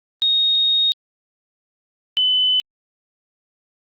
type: tone pair in turn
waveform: sine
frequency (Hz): 3729 / 3016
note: A#7 / F#7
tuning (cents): 0 / +32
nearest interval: major third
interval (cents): 368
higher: first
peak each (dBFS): -14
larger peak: neither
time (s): 0.22-0.92 / 2.17-2.6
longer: first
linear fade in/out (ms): 0
effects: Opus 32 kbps

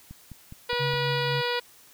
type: click train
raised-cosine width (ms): 5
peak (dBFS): -29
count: 5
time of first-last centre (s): 0.11-0.938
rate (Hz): 4.83
type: harmonic tone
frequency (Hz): 484.6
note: B4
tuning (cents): -33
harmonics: 1 / 2 / 3 / 4 / 5 / 6 / 7 / 8 / 9 / 10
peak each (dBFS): -29 / -32 / -34 / -35 / -36 / -37 / -37 / -38 / -39 / -39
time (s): 0.69-1.6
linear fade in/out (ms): 10
type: tone with tremolo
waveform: sine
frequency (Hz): 138.59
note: C#3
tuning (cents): 0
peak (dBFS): -27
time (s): 0.79-1.42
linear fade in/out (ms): 20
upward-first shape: triangle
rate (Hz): 4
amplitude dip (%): 40
effects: white hiss -54 dBFS RMS until 1.93 s

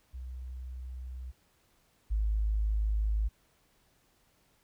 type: tone pair in turn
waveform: sine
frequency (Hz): 63.3 / 52.93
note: B1 / G#1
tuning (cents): +43 / +34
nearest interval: minor third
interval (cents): 309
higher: first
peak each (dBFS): -38 / -26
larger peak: second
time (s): 0.13-1.32 / 2.1-3.29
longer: neither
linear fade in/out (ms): 20
effects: pink hiss -69 dBFS RMS until 4.63 s

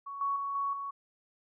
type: tone with level steps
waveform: sine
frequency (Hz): 1116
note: C#6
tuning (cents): +11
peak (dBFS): -38 / -28 / -32 / -29 / -35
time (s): 0.06-0.91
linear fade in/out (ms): 10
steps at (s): 0.21 / 0.36 / 0.55 / 0.73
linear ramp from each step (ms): 2
effects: none

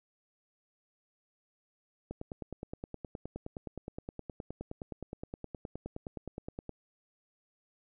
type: click train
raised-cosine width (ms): 2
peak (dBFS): -26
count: 45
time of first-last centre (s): 2.11-6.693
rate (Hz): 9.6
effects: none

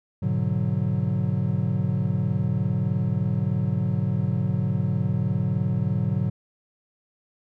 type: chord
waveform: triangle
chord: G# half-diminished seventh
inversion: none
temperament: equal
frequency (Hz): 103.83 / 123.47 / 146.83 / 185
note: G#2 / B2 / D3 / F#3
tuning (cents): 0 / 0 / 0 / 0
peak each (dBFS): -25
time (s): 0.22-6.3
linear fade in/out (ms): 10
effects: none

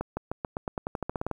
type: accelerating click train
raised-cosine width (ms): 1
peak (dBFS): -16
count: 15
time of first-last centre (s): 0.01-1.313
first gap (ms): 160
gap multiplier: 0.91
effects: 9-bit

